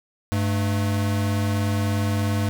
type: tone pair together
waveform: square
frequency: 100 / 216.8 Hz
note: G2 / A3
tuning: +35 / -25 cents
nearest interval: octave + minor second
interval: 1340 cents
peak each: -22 / -28 dBFS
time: 0.32-2.49 s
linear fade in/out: 0 ms
effects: none